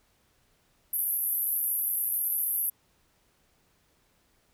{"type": "band-pass noise", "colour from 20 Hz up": "white", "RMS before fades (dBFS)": -29, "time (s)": [0.93, 2.7], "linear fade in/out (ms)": 5, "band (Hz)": [11000, 13000], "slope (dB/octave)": 96, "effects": ["pink hiss -68 dBFS RMS until 4.53 s"]}